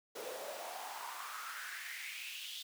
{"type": "noise with high-pass filter sweep", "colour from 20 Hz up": "pink", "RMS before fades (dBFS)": -45, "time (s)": [0.15, 2.63], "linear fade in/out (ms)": 10, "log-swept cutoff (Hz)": [450, 3500], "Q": 5, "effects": []}